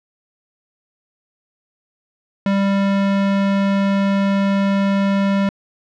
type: tone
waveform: square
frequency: 197.3 Hz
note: G3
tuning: 11 cents sharp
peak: -15 dBFS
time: 2.46-5.49 s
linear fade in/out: 2 ms
effects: low-pass 3000 Hz 12 dB/octave